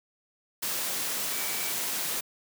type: tone in noise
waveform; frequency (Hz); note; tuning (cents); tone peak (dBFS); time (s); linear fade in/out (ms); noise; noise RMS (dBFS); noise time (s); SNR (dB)
sine; 2298; D7; -38; -41; 1.32-1.73; 10; white; -31; 0.62-2.21; -13
effects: high-pass 150 Hz 12 dB/octave